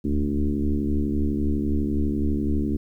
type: tone with frequency modulation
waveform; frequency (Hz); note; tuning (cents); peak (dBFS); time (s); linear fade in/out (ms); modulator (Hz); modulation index
sine; 145.9; D3; -11; -20; 0.04-2.77; 10; 72; 2.6
effects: 10-bit